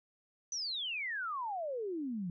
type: exponential sweep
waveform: sine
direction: down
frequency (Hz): 6110 to 167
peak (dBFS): -35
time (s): 0.52-2.3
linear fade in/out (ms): 2
effects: none